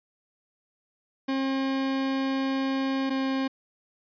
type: tone pair in turn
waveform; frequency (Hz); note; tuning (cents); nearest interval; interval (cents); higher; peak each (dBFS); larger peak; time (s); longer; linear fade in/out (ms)
40% pulse; 268.4 / 266.9; C4 / C4; +44 / +35; unison; 9; first; -24; neither; 1.28-3.1 / 3.1-3.48; first; 10
effects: resampled to 11025 Hz